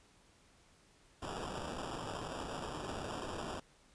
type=noise with sample-and-hold; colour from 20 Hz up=white; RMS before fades=-42 dBFS; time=1.22-3.6 s; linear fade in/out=5 ms; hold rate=2100 Hz; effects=pink hiss -66 dBFS RMS until 3.94 s + resampled to 22050 Hz